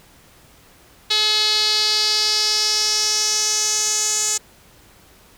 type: tone with band-pass filter sweep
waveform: sawtooth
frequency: 427.2 Hz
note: G#4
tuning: 49 cents sharp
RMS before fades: -19 dBFS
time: 1.1-4.38 s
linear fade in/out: 10 ms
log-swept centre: 4000 to 7000 Hz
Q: 4.7
effects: pink hiss -50 dBFS RMS until 5.37 s